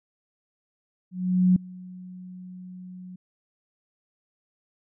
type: tone with ADSR envelope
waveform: sine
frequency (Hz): 182.7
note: F#3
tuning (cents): -22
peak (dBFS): -14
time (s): 1.11-3.16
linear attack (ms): 450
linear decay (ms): 4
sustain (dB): -24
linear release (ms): 6
effects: none

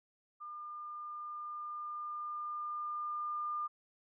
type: tone with level ramp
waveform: sine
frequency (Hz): 1204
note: D6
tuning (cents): +43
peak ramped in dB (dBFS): -43 to -34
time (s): 0.4-3.68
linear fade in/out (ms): 20
effects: none

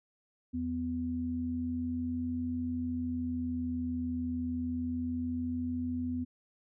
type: tone pair together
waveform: sine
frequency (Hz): 83.5 / 250.2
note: E2 / B3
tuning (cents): +23 / +23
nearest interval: octave + perfect fifth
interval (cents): 1900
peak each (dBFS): -39 / -32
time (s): 0.53-6.25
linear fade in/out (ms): 20
effects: none

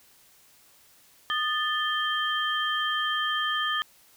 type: tone cluster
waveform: sine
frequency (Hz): 1233 / 1760 / 3154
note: D#6 / A6 / G7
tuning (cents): -16 / 0 / +10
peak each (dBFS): -29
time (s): 1.3-3.82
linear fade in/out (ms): 0
effects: white hiss -58 dBFS RMS until 4.16 s

